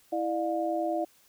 sine tone cluster, 329.3 / 600 / 710 Hz, E4 / D5 / F5, -2 / +37 / +28 cents, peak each -31 dBFS, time 0.12-1.05 s, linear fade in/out 10 ms, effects white hiss -62 dBFS RMS until 1.28 s

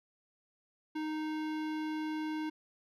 sine tone with hard clipping, 310 Hz, D#4, 6 cents flat, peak -36 dBFS, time 0.95-2.5 s, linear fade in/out 10 ms, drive 18 dB, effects none

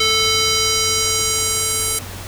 square tone with band-pass filter sweep, 440 Hz, A4, in tune, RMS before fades -18 dBFS, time 0-1.99 s, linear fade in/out 5 ms, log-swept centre 3900 to 9600 Hz, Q 1.6, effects added 94 Hz sine -33 dBFS peak until 2.27 s + pink hiss -33 dBFS RMS until 2.27 s

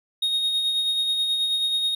triangle tone with tremolo, 3729 Hz, A#7, in tune, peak -18 dBFS, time 0.22-1.95 s, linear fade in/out 5 ms, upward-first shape sine, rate 9.3 Hz, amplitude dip 35%, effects none

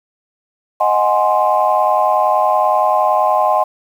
sine chord, Ab dominant seventh, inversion second, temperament equal, 622.3 / 740 / 830.6 / 1046.5 Hz, Eb5 / Gb5 / Ab5 / C6, 0 / 0 / 0 / 0 cents, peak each -16 dBFS, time 0.8-3.64 s, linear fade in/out 10 ms, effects tanh soft clip ceiling -1 dBFS + 7-bit

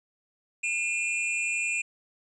square tone pair together, 2430 / 2661 Hz, D#7 / E7, -42 / +16 cents, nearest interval major second, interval 158 cents, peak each -29 / -31 dBFS, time 0.63-1.82 s, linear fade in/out 10 ms, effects resampled to 22050 Hz + 11-bit

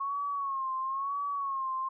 sine tone with vibrato, 1094 Hz, C#6, 23 cents flat, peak -30 dBFS, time 0-1.89 s, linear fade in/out 10 ms, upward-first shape sine, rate 1 Hz, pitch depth 73 cents each way, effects none

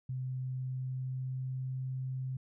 sine tone with pitch glide, 129 to 130.27 Hz, C3 to C3, -24 to -7 cents, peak -34 dBFS, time 0.09-2.37 s, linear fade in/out 5 ms, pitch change +17 cents, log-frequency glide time 0.46-1.86 s, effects none

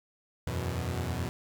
sawtooth chord, E suspended second, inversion none, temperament equal with one note detuned, 82.41 / 91.86 / 123.47 Hz, E2 / F#2 / B2, 0 / -12 / 0 cents, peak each -31 dBFS, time 0.47-1.29 s, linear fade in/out 0 ms, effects 10-bit

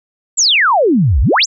sine exponential two-way sweep, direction down then up, 7880 to 54.1 to 7880 Hz, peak -8 dBFS, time 0.37-1.46 s, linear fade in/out 20 ms, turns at 1.21 s, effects none

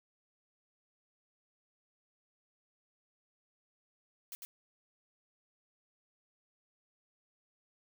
blue noise with echo, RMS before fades -44 dBFS, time 4.32-4.35 s, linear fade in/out 0 ms, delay 100 ms, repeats 1, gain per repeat -2 dB, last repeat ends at 4.45 s, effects none

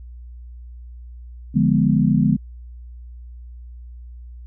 sine chord, D diminished seventh, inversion none, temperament equal, 146.83 / 174.61 / 207.7 / 246.9 Hz, D3 / F3 / Ab3 / Cb4, 0 / 0 / 0 / 0 cents, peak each -19 / -20 / -18 / -20 dBFS, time 1.54-2.37 s, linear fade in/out 20 ms, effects added 60 Hz sine -35 dBFS peak until 4.46 s

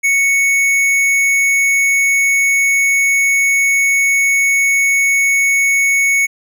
sine tone with hard clipping, 2217 Hz, C#7, in tune, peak -12 dBFS, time 0.03-6.27 s, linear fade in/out 20 ms, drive 12 dB, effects none

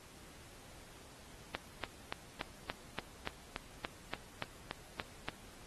click train, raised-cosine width 0.3 ms, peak -20 dBFS, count 14, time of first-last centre 1.55-5.286 s, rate 3.48 Hz, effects pink hiss -57 dBFS RMS until 5.66 s + AAC 32 kbps

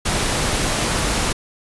pink noise, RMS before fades -20 dBFS, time 0.05-1.33 s, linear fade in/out 10 ms, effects resampled to 24000 Hz

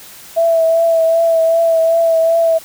sine tone with vibrato, 659.3 Hz, E5, in tune, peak -9 dBFS, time 0.36-2.59 s, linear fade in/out 20 ms, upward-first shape triangle, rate 2.6 Hz, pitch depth 28 cents each way, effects white hiss -37 dBFS RMS until 2.64 s

